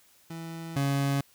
30% pulse tone pair in turn, 164.81 / 139.31 Hz, E3 / C#3, 0 / +9 cents, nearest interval minor third, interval 291 cents, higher first, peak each -34 / -22 dBFS, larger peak second, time 0.3-0.76 / 0.76-1.21 s, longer first, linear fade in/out 5 ms, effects white hiss -61 dBFS RMS until 1.34 s

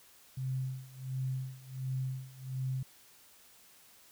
sine tone with tremolo, 130.81 Hz, C3, in tune, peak -31 dBFS, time 0.37-2.83 s, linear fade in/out 5 ms, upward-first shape sine, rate 1.4 Hz, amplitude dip 90%, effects white hiss -60 dBFS RMS until 4.11 s

